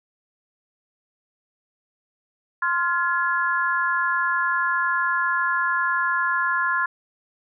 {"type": "chord", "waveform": "sine", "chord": "F minor", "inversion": "second", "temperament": "equal with one note detuned", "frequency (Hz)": [1046.5, 1396.9, 1699.1], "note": ["C6", "F6", "Ab6"], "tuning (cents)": [0, 0, 39], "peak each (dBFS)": -24, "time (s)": [2.62, 6.86], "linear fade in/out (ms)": 5, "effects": []}